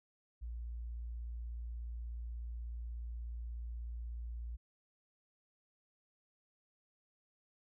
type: tone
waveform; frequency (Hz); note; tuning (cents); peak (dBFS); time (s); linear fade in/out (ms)
sine; 58.27; A#1; 0; -40; 0.41-4.57; 20
effects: none